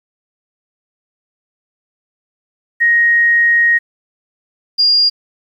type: tone pair in turn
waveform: sine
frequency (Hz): 1875 / 4821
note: A#6 / D8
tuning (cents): +10 / +45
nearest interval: octave + major third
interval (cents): 1635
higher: second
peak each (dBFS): -8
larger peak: neither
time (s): 2.8-3.79 / 4.78-5.1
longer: first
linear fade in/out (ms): 20
effects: 8-bit